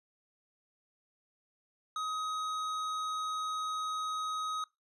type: tone with hard clipping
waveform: triangle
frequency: 1262 Hz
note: D#6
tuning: 24 cents sharp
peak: -35 dBFS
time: 1.96-4.64 s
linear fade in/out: 2 ms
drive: 14 dB
effects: noise-tail reverb RT60 0.2 s tail -21 dB re dry + resampled to 32000 Hz